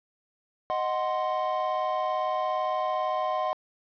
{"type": "chord", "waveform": "triangle", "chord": "C diminished", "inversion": "first", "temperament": "equal", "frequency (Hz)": [622.3, 740, 1046.5], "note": ["Eb5", "Gb5", "C6"], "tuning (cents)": [0, 0, 0], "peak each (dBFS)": -28, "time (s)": [0.7, 3.53], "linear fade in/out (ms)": 0, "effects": ["resampled to 11025 Hz", "9-bit"]}